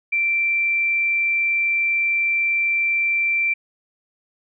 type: tone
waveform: sine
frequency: 2349 Hz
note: D7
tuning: in tune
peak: -17 dBFS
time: 0.12-3.54 s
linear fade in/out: 10 ms
effects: none